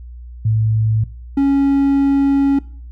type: tone pair in turn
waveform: sine / triangle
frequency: 110 / 277.2 Hz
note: A2 / C#4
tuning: 0 / 0 cents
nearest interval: octave + major third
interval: 1600 cents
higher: second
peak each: -12 / -9 dBFS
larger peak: second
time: 0.45-1.04 / 1.37-2.59 s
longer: second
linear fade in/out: 5 ms
effects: noise-tail reverb RT60 0.5 s tail -21 dB re dry + added 60 Hz sine -31 dBFS peak until 2.91 s